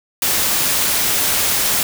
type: noise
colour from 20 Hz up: white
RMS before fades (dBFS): -17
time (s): 0.22-1.83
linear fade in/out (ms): 2
effects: none